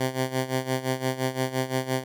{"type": "tone with tremolo", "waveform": "10% pulse", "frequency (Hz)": 130.2, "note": "C3", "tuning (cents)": -8, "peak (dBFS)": -14, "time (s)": [0, 2.04], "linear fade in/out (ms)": 5, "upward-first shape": "sine", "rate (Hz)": 5.8, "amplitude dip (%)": 80, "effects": []}